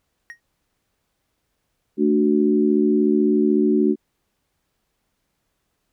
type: tone with exponential decay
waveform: triangle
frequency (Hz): 1874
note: A#6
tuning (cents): +9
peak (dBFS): -28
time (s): 0.3-0.4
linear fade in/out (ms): 0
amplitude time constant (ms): 20
type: chord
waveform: sine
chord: D major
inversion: second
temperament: equal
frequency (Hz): 220 / 293.7 / 370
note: A3 / D4 / F#4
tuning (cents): 0 / 0 / 0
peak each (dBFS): -19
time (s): 1.97-3.96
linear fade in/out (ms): 50
effects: pink hiss -73 dBFS RMS until 5.92 s